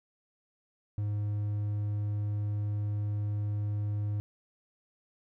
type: tone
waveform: triangle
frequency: 103.83 Hz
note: G#2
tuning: in tune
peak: -27 dBFS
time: 0.98-4.2 s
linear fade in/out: 0 ms
effects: none